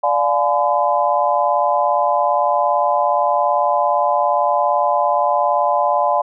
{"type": "chord", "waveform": "sine", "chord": "D diminished seventh", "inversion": "none", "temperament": "just", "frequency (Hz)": [587.3, 704.8, 845.8, 1014.9], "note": ["D5", "F5", "Ab5", "Cb6"], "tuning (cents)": [0, 16, 31, 47], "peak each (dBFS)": -19, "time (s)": [0.03, 6.22], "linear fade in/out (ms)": 10, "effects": []}